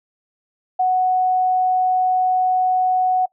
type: tone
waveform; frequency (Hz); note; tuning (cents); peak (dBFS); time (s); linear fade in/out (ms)
sine; 740; F#5; 0; -14; 0.79-3.26; 10
effects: noise-tail reverb RT60 0.1 s tail -21 dB re dry

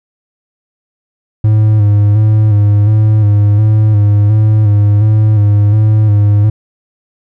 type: tone with vibrato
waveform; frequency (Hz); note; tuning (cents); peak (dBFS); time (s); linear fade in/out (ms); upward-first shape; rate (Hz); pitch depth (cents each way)
triangle; 105.4; G#2; +26; -3; 1.44-6.5; 5; square; 1.4; 37
effects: none

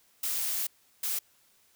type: noise bursts at uneven times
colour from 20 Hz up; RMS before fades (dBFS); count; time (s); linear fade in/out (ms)
blue; -31; 2; 0.23-0.67 / 1.03-1.19; 5
effects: white hiss -65 dBFS RMS until 1.75 s

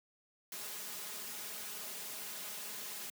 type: noise with comb filter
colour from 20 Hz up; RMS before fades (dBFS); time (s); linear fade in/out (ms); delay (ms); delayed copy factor
white; -44; 0.52-3.1; 2; 4.8; +0.75
effects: high-pass 150 Hz 12 dB/octave

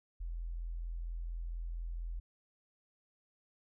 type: tone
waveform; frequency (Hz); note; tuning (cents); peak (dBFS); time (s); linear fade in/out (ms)
sine; 42.15; E1; +39; -37; 0.2-2.2; 10
effects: none

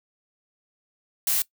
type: noise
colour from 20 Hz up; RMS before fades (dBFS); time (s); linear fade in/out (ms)
blue; -23; 1.27-1.42; 2
effects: noise-tail reverb RT60 0.1 s tail -20 dB re dry

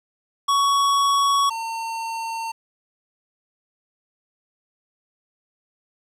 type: tone pair in turn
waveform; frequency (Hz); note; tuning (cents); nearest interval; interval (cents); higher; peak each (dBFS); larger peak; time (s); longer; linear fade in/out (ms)
square; 1119 / 907.4; C#6 / A#5; +16 / -47; major third; 363; first; -17 / -27; first; 0.48-1.5 / 1.5-2.52; neither; 10
effects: low-pass 10000 Hz 12 dB/octave + 9-bit

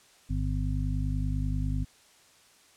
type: harmonic tone with a mistuned harmonic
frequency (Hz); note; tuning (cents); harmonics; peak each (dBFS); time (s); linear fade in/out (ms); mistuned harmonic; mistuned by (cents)
50.2; G1; +42; 1 / 2 / 3 / 5; -29 / -32 / -34 / -36; 0.29-1.85; 20; 5; +22
effects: white hiss -59 dBFS RMS until 2.76 s + low-pass 9000 Hz 12 dB/octave

